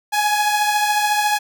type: beating tone pair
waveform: sawtooth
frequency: 835 / 849 Hz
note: G#5 / G#5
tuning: +9 / +38 cents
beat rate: 14 Hz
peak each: -13 / -20 dBFS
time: 0.12-1.39 s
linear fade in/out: 20 ms
effects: none